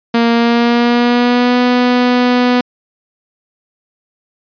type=tone with pitch glide; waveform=sawtooth; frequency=233.1 to 247 Hz; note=A#3 to B3; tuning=0 to 0 cents; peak=-5 dBFS; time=0.14-2.61 s; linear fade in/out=5 ms; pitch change=+100 cents; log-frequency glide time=0.32-1.58 s; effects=resampled to 11025 Hz